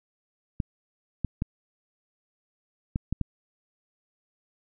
clicks, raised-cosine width 5 ms, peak -14 dBFS, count 6, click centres 0.602 / 1.247 / 1.421 / 2.959 / 3.126 / 3.213 s, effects none

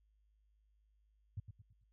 sine tone with echo, 101.4 Hz, G#2, 41 cents flat, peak -38 dBFS, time 1.37-1.4 s, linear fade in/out 5 ms, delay 110 ms, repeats 4, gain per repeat -8 dB, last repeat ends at 1.84 s, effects added 52 Hz sine -70 dBFS peak until 1.92 s

